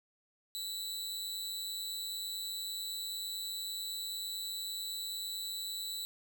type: tone with amplitude modulation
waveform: sawtooth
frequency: 3951 Hz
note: B7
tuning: in tune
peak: -31 dBFS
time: 0.55-6.05 s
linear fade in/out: 0 ms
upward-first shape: sine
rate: 191 Hz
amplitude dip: 75%
effects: none